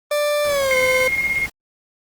40% pulse tone with pitch glide, 590 to 513.6 Hz, D5 to C5, +8 to -32 cents, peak -16 dBFS, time 0.11-1.08 s, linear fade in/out 5 ms, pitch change -240 cents, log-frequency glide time 0.46-0.76 s
pink noise, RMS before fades -35 dBFS, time 0.44-1.5 s, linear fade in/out 10 ms
sine tone with tremolo, 2141 Hz, C7, 39 cents sharp, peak -16 dBFS, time 0.71-1.46 s, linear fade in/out 0 ms, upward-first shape square, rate 17 Hz, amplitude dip 45%
effects Opus 24 kbps

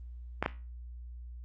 clicks, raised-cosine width 0.5 ms, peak -13 dBFS, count 2, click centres 0.426 / 0.461 s, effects added 60 Hz sine -42 dBFS peak until 1.44 s + Opus 24 kbps

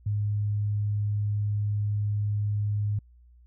sine tone, 103.83 Hz, G#2, in tune, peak -24 dBFS, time 0.06-2.99 s, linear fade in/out 5 ms, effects added 60 Hz sine -52 dBFS peak until 3.46 s

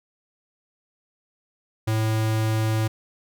square tone, 110 Hz, A2, in tune, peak -21 dBFS, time 1.87-2.88 s, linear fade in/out 10 ms, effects none

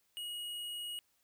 square tone, 2894 Hz, F#7, 39 cents flat, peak -40 dBFS, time 0.17-0.99 s, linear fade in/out 0 ms, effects white hiss -75 dBFS RMS until 1.23 s

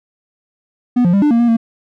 triangle tone with pitch steps, 245.6 / 174.8 / 199 / 296.5 / 232.9 / 237.3 / 228.8 Hz, B3 / F3 / G3 / D4 / A#3 / A#3 / A#3, -9 / +2 / +26 / +17 / -1 / +31 / -32 cents, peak -7 dBFS, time 0.96-1.569 s, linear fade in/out 10 ms, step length 87 ms, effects none

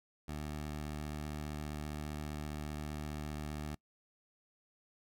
15% pulse tone with vibrato, 75.1 Hz, D2, 39 cents sharp, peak -33 dBFS, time 0.28-3.75 s, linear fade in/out 5 ms, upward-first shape sine, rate 8.4 Hz, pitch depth 11 cents each way, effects noise-tail reverb RT60 0.1 s tail -25 dB re dry

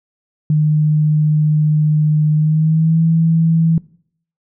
sine tone with pitch glide, 152.5 to 163.45 Hz, D#3 to E3, -34 to -14 cents, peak -10 dBFS, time 0.5-3.78 s, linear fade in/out 2 ms, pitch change +120 cents, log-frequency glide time 2.34-3.01 s, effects noise-tail reverb RT60 0.6 s tail -21 dB re dry

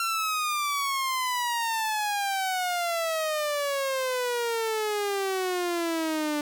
sawtooth exponential sweep, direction down, 1368 to 293.7 Hz, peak -22 dBFS, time 0-6.41 s, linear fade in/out 2 ms, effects none

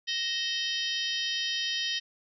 harmonic tone with a mistuned harmonic, 622.3 Hz, D#5, in tune, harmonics 3 / 4 / 5 / 6 / 7 / 8 / 9, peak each -36 / -40 / -32 / -35 / -41 / -38 / -39 dBFS, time 0.07-2 s, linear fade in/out 20 ms, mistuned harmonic 4, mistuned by +95 cents, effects none

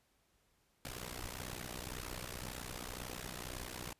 pink noise with amplitude modulation, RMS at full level -41 dBFS, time 0.85-3.93 s, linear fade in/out 0 ms, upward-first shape sine, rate 61.9 Hz, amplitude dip 90%, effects pink hiss -75 dBFS RMS until 3.99 s + resampled to 32000 Hz

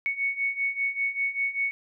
sine beating tone pair, 2217 / 2222.1 Hz, C#7 / C#7, 0 / +4 cents, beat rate 5.1 Hz, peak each -30 / -27 dBFS, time 0.06-1.71 s, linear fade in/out 0 ms, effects none

